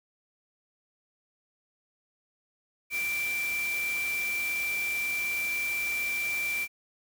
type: tone in noise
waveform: sine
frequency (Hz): 2349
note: D7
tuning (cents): 0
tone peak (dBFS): -28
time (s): 2.9-6.68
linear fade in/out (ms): 50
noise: white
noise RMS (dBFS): -39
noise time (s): 2.9-6.68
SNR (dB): +8
effects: none